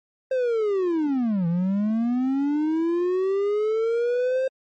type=linear two-way sweep; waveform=triangle; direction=down then up; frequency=530 to 165.2 to 530 Hz; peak=-18 dBFS; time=0.31-4.48 s; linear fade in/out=5 ms; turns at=1.47 s; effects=MP3 32 kbps